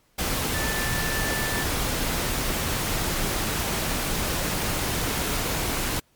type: tone in noise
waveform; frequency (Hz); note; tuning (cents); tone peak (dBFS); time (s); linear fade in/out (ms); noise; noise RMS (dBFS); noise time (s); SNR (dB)
sine; 1760; A6; 0; -30; 0.54-1.64; 10; pink; -26; 0.18-6; -7
effects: pink hiss -64 dBFS RMS until 6.15 s + MP3 96 kbps